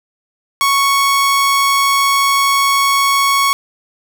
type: tone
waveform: sawtooth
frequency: 1108.7 Hz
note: C#6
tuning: in tune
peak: -7 dBFS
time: 0.61-3.53 s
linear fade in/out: 0 ms
effects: none